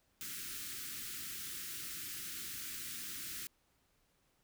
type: band-stop noise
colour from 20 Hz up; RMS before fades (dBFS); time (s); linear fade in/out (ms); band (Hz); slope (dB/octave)
white; -44; 0.21-3.47; 0; 380 to 1300; 48
effects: pink hiss -75 dBFS RMS until 4.43 s